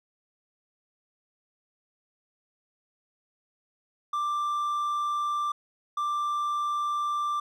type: tone bursts at uneven times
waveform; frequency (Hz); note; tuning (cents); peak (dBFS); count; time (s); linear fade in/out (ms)
triangle; 1180; D6; +8; -24; 2; 4.13-5.52 / 5.97-7.4; 5
effects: none